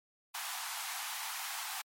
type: high-pass noise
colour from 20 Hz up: pink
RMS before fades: -40 dBFS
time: 0.34-1.82 s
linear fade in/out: 10 ms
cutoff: 720 Hz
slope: 96 dB/octave
effects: MP3 64 kbps